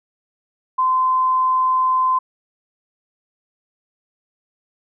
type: tone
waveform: sine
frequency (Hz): 1031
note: C6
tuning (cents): -26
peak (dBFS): -14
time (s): 0.78-2.19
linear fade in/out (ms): 10
effects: none